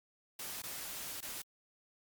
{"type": "noise with dropouts", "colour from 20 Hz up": "white", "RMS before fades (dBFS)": -43, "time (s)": [0.39, 1.42], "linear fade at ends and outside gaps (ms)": 5, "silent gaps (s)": [[0.621, 0.635], [1.206, 1.225]], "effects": ["Opus 48 kbps"]}